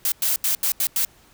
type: noise bursts at uneven times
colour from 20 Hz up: blue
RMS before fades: -21 dBFS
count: 6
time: 0.05-0.12 / 0.22-0.36 / 0.44-0.55 / 0.63-0.72 / 0.8-0.87 / 0.96-1.05 s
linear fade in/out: 2 ms
effects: pink hiss -54 dBFS RMS until 1.33 s